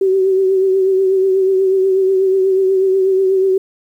sine tone with vibrato, 381.3 Hz, G4, 48 cents flat, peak -10 dBFS, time 0.01-3.58 s, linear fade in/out 5 ms, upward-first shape triangle, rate 8.2 Hz, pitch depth 42 cents each way, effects 8-bit

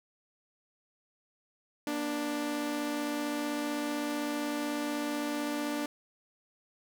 sawtooth tone pair together, 238.6 / 294.4 Hz, A#3 / D4, +41 / +4 cents, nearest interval major third, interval 363 cents, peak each -35 / -28 dBFS, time 1.87-5.86 s, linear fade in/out 2 ms, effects none

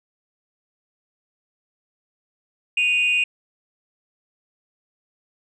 sine tone pair together, 2484 / 2788 Hz, D#7 / F7, -3 / -4 cents, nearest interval major second, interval 199 cents, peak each -17 / -20 dBFS, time 2.77-3.24 s, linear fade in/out 5 ms, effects tanh soft clip ceiling -12 dBFS

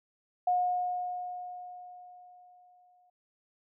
sine tone with exponential decay, 721 Hz, F#5, 45 cents flat, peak -23 dBFS, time 0.47-3.1 s, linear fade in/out 5 ms, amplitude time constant 570 ms, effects none

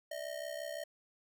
square ring-modulated tone, 620 Hz, D#5, 6 cents flat, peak -37 dBFS, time 0.11-0.84 s, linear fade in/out 5 ms, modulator 32.9 Hz, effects none

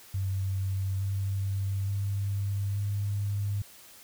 sine tone with pitch steps, 96.2 / 97.88 / 99.59 / 101.33 Hz, G2 / G2 / G2 / G#2, -32 / -2 / +28 / -42 cents, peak -27 dBFS, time 0.14-3.62 s, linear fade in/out 5 ms, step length 870 ms, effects white hiss -52 dBFS RMS until 4.03 s

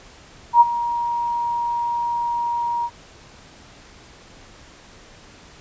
sine tone with ADSR envelope, 947 Hz, A#5, 27 cents sharp, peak -5 dBFS, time 0.53-2.9 s, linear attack 77 ms, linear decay 29 ms, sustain -15 dB, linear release 53 ms, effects pink hiss -46 dBFS RMS until 5.6 s + resampled to 16000 Hz

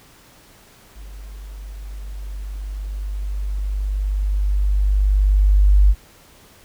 sine tone with level ramp, 49.59 Hz, G1, 21 cents sharp, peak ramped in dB -34 to -8 dBFS, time 0.94-5.95 s, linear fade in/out 50 ms, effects pink hiss -49 dBFS RMS until 6.64 s

